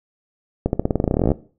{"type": "accelerating click train", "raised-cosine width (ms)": 2, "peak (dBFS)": -4, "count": 20, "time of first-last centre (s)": [0.66, 1.317], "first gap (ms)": 71, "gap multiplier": 0.91, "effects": ["noise-tail reverb RT60 0.4 s tail -18 dB re dry"]}